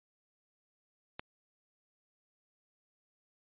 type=click; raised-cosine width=0.3 ms; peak=-23 dBFS; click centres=1.195 s; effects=resampled to 8000 Hz